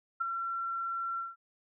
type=tone with ADSR envelope; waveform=sine; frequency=1359 Hz; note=F6; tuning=48 cents flat; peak=-26 dBFS; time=0.2-1.36 s; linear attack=13 ms; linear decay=13 ms; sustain=-6 dB; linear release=180 ms; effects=none